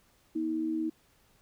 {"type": "tone pair together", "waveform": "sine", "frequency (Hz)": [241.2, 318.6], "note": ["B3", "D#4"], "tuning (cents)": [-41, 41], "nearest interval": "perfect fourth", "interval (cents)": 482, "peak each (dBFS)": [-37, -29], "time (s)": [0.35, 0.9], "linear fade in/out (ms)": 10, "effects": ["pink hiss -66 dBFS RMS until 1.41 s"]}